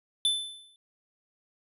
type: tone with exponential decay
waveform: square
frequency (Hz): 3520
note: A7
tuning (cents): 0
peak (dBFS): -21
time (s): 0.25-0.76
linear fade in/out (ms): 1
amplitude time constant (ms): 110
effects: resampled to 32000 Hz